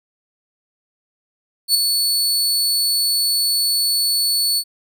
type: tone with ADSR envelope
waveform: sawtooth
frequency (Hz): 4440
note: C#8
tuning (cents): +2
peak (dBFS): -7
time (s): 1.68-4.64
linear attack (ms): 67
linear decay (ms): 6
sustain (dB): -6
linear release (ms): 62
effects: none